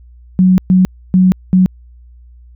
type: tone bursts at uneven times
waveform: sine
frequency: 185 Hz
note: F#3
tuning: in tune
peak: -5 dBFS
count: 4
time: 0.39-0.58 / 0.7-0.85 / 1.14-1.32 / 1.53-1.66 s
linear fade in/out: 0 ms
effects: added 60 Hz sine -37 dBFS peak until 2.55 s